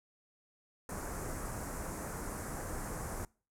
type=band-stop noise; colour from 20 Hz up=pink; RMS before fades=-40 dBFS; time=0.89-3.25 s; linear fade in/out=2 ms; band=1700 to 6800 Hz; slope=24 dB/octave; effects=noise-tail reverb RT60 0.4 s tail -25 dB re dry + low-pass 11000 Hz 12 dB/octave